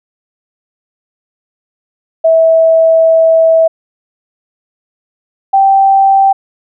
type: tone pair in turn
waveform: sine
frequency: 651 / 780.5 Hz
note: E5 / G5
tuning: -22 / -8 cents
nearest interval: minor third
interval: 314 cents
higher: second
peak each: -4 dBFS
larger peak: neither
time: 2.24-3.68 / 5.53-6.33 s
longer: first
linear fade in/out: 10 ms
effects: none